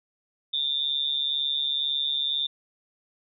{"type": "tone with amplitude modulation", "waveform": "sine", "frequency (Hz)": 3596, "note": "A7", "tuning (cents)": 37, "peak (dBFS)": -20, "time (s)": [0.53, 2.47], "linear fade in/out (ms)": 10, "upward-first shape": "sine", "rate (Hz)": 142, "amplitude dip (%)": 90, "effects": []}